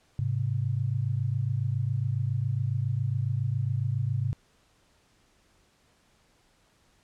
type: tone pair together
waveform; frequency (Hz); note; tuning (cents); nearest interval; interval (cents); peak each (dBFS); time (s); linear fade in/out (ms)
sine; 105.44 / 132.7; G#2 / C3; +27 / +25; major third; 398; -28; 0.19-4.33; 0
effects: pink hiss -65 dBFS RMS until 7.03 s + low-pass 9000 Hz 12 dB/octave